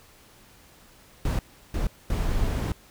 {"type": "noise bursts at uneven times", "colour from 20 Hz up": "brown", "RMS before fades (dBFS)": -25, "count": 3, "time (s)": [[1.25, 1.39], [1.74, 1.87], [2.1, 2.72]], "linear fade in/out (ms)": 2, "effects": ["pink hiss -54 dBFS RMS until 2.9 s"]}